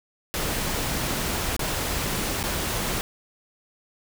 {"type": "noise with dropouts", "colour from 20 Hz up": "pink", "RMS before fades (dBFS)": -27, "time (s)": [0.34, 3.01], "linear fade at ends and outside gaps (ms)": 0, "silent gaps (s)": [[1.565, 1.593], [2.429, 2.438]], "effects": []}